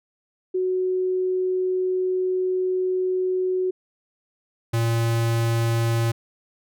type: tone pair in turn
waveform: sine / square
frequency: 370 / 115.44 Hz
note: F#4 / A#2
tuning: 0 / -16 cents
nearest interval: octave + minor sixth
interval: 2016 cents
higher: first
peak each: -20 dBFS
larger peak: neither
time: 0.54-3.71 / 4.73-6.12 s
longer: first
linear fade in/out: 10 ms
effects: none